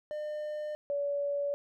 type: tone pair in turn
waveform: triangle / sine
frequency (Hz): 603 / 570.5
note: D5 / C#5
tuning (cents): +46 / +50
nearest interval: minor second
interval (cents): 96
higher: first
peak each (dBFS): -32 / -29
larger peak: second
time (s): 0.11-0.75 / 0.9-1.54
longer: neither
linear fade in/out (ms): 0
effects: none